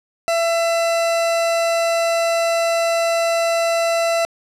40% pulse tone, 670 Hz, E5, 28 cents sharp, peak -15 dBFS, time 0.28-4.25 s, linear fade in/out 0 ms, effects low-pass 10000 Hz 12 dB/octave + 8-bit

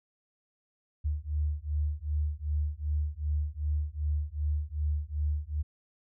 sine beating tone pair, 73.6 / 76.2 Hz, D2 / D#2, +4 / -36 cents, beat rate 2.6 Hz, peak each -31 dBFS, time 1.04-5.63 s, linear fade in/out 20 ms, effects none

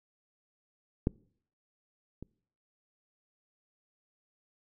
clicks, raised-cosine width 3 ms, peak -13 / -29 dBFS, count 2, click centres 1.071 / 2.226 s, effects noise-tail reverb RT60 0.6 s tail -25 dB re dry

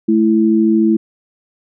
sine tone pair together, 217.6 / 330.9 Hz, A3 / E4, -19 / +7 cents, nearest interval perfect fifth, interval 726 cents, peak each -12 dBFS, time 0.08-0.97 s, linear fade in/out 10 ms, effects none

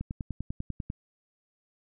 click train, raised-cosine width 5 ms, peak -21 dBFS, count 10, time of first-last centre 0.01-0.901 s, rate 10.1 Hz, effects none

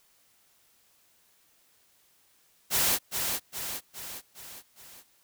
white noise with echo, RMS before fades -25 dBFS, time 2.7-2.99 s, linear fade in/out 50 ms, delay 410 ms, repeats 5, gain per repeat -5 dB, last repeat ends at 5.04 s, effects white hiss -65 dBFS RMS until 5.23 s

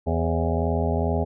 harmonic tone with a mistuned harmonic, 82.3 Hz, E2, 2 cents flat, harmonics 1 / 2 / 3 / 5 / 6 / 7 / 8 / 9 / 10, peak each -24 / -29 / -29 / -29 / -34 / -33 / -31 / -35 / -34 dBFS, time 0.06-1.25 s, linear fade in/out 20 ms, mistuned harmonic 6, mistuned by +80 cents, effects none

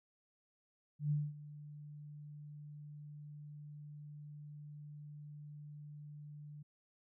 sine tone with ADSR envelope, 148 Hz, D3, 14 cents sharp, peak -30 dBFS, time 0.99-6.63 s, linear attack 120 ms, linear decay 220 ms, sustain -18 dB, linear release 10 ms, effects none

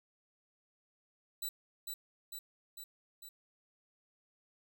5% pulse tone with echo, 3955 Hz, B7, 2 cents sharp, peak -29 dBFS, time 1.42-1.49 s, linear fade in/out 5 ms, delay 450 ms, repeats 4, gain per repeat -3 dB, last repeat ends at 3.29 s, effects none

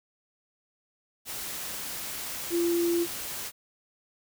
sine tone in noise, 342.6 Hz, F4, 33 cents flat, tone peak -23 dBFS, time 2.5-3.07 s, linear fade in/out 50 ms, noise white, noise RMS -36 dBFS, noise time 1.25-3.52 s, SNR +10 dB, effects none

